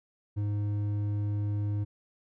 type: tone with hard clipping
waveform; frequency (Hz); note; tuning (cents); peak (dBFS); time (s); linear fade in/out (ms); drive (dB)
sine; 103.2; G#2; -10; -29; 0.36-1.85; 20; 6
effects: none

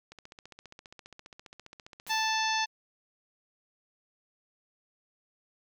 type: click train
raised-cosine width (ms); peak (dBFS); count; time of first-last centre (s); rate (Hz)
0.2; -30; 30; 0.12-2.066; 14.9
type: noise with exponential decay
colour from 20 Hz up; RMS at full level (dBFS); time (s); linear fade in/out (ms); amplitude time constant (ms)
white; -44; 2.07-2.67; 1; 130
type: harmonic tone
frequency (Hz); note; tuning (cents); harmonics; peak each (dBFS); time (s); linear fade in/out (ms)
880; A5; 0; 1 / 2 / 3 / 4 / 5 / 6 / 7; -30 / -33 / -35 / -36 / -37 / -38 / -38; 2.09-2.66; 20
effects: none

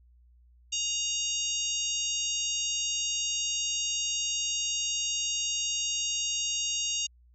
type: harmonic tone with a mistuned harmonic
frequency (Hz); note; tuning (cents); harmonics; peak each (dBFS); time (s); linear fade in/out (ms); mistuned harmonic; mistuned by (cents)
940; A#5; +14; 3 / 4 / 5 / 6 / 7 / 8; -33 / -37 / -41 / -41 / -31 / -40; 0.72-7.07; 10; 4; -21
effects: added 60 Hz sine -56 dBFS peak until 7.34 s

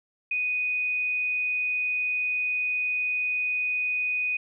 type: tone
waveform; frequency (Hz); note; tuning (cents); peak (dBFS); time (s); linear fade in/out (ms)
sine; 2487; D#7; -1; -24; 0.31-4.37; 5
effects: none

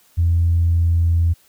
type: tone with pitch glide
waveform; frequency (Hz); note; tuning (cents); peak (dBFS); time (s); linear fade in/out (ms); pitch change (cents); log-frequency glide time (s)
sine; 84.8 to 84.21; E2 to E2; +50 to +37; -12; 0.17-1.34; 20; -13; 0.44-1.08
effects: tanh soft clip ceiling -8 dBFS + white hiss -55 dBFS RMS until 1.48 s

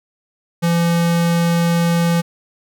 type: tone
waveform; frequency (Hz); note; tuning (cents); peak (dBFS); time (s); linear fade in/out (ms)
square; 169.8; F3; -48; -14; 0.62-2.22; 20
effects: none

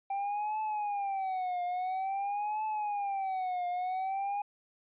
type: tone with vibrato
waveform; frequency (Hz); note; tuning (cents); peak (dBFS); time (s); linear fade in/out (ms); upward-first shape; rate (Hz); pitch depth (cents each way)
triangle; 784; G5; 0; -29; 0.1-4.42; 5; triangle; 0.49; 180
effects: resampled to 8000 Hz

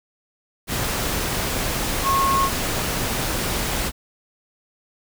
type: tone in noise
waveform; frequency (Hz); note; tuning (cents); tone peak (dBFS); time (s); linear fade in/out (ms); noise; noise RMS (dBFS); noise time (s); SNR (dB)
sine; 1088; C#6; -33; -17; 2.03-2.5; 50; pink; -24; 0.67-3.92; +4
effects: none

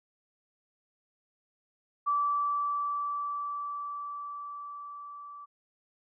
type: tone with level ramp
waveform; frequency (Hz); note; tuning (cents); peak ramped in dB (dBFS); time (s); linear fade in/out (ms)
sine; 1159; D6; -23; -24 to -43; 2.06-5.46; 20
effects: none

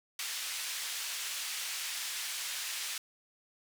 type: band-pass noise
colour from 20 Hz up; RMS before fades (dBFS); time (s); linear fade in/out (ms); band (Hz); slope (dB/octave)
pink; -38; 0.19-2.98; 2; 2300 to 12000; 12
effects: none

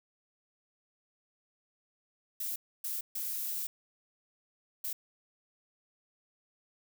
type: noise bursts at uneven times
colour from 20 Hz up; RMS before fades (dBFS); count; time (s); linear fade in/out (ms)
violet; -36; 4; 2.4-2.56 / 2.84-3.01 / 3.15-3.67 / 4.84-4.93; 5
effects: none

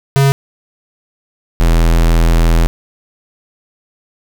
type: tone pair in turn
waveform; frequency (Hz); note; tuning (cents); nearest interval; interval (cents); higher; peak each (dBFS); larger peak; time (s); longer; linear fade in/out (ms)
square; 137.7 / 41.52; C#3 / E1; -11 / +13; octave + major sixth; 2076; first; -8; neither; 0.16-0.32 / 1.6-2.67; second; 0
effects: none

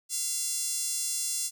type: tone with high-pass filter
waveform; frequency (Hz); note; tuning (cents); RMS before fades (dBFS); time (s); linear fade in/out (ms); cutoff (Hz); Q
5% pulse; 690; F5; -21; -31; 0.09-1.51; 50; 7800; 0.91
effects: none

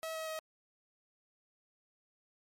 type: tone with pitch steps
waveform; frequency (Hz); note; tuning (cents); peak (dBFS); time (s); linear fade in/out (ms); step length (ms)
sawtooth; 644 / 638.4 / 632.9; E5 / D#5 / D#5; -41 / +44 / +29; -34; 0.03-0.39; 0; 120
effects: MP3 64 kbps

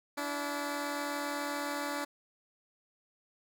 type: tone pair together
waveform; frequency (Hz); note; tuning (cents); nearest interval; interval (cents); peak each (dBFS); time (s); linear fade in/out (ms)
10% pulse; 288.6 / 328.8; D4 / E4; -30 / -4; major second; 226; -26 / -33; 0.17-2.05; 10
effects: none

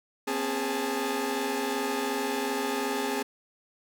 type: tone cluster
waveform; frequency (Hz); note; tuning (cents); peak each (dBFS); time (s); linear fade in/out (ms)
sawtooth; 246.6 / 269.3 / 411.4 / 876; B3 / C#4 / G#4 / A5; -2 / -50 / -16 / -8; -33 / -29 / -27 / -31; 0.27-3.23; 10
effects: none

